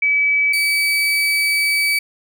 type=tone pair in turn; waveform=sine / 35% pulse; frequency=2291 / 2291 Hz; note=D7 / D7; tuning=-44 / -44 cents; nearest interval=unison; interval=0 cents; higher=neither; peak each=-13 dBFS; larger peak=neither; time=0.02-0.53 / 0.53-1.99 s; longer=second; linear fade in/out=5 ms; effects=none